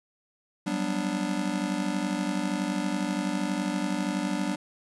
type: chord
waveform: square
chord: G major seventh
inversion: third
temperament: just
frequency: 183.75 / 196 / 245 / 294 Hz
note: F#3 / G3 / B3 / D4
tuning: -12 / 0 / -14 / +2 cents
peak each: -35 / -32 / -35 / -32 dBFS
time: 0.66-4.56 s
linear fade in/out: 10 ms
effects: resampled to 24000 Hz + 9-bit